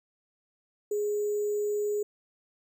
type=tone with sample-and-hold; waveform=sine; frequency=416 Hz; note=G#4; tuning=3 cents sharp; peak=-26 dBFS; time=0.91-2.03 s; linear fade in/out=5 ms; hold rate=7350 Hz; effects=none